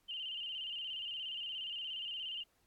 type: tone with vibrato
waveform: sine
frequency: 2955 Hz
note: F#7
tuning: 3 cents flat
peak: -39 dBFS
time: 0.08-2.44 s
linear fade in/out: 20 ms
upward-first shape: square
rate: 17 Hz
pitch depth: 69 cents each way
effects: pink hiss -75 dBFS RMS until 2.66 s + AAC 64 kbps